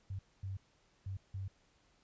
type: tone bursts at uneven times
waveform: sine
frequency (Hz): 96.4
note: G2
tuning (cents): -28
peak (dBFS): -38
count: 4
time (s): 0.1-0.19 / 0.43-0.57 / 1.06-1.17 / 1.34-1.48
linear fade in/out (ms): 5
effects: pink hiss -71 dBFS RMS until 2.03 s + resampled to 16000 Hz